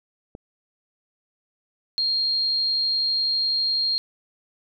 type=click; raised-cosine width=2 ms; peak=-24 dBFS; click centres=0.351 s
type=tone; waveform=sine; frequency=4224 Hz; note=C8; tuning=16 cents sharp; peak=-20 dBFS; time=1.98-3.98 s; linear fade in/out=0 ms
effects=none